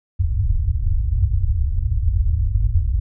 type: low-pass noise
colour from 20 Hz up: white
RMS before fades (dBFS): -18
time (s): 0.19-3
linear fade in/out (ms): 10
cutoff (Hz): 100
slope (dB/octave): 48
effects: none